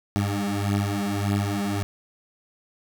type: beating tone pair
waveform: 20% pulse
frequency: 100 / 101.7 Hz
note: G2 / G#2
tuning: +35 / -36 cents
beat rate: 1.7 Hz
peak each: -21 dBFS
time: 0.16-1.83 s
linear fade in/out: 0 ms
effects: none